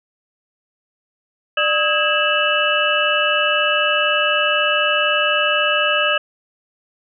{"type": "tone cluster", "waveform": "sine", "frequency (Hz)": [596, 1273, 1639, 2651, 2938], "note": ["D5", "D#6", "G#6", "E7", "F#7"], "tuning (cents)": [25, 39, -23, 9, -13], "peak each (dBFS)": -21, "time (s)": [1.57, 6.18], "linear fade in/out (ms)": 5, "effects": []}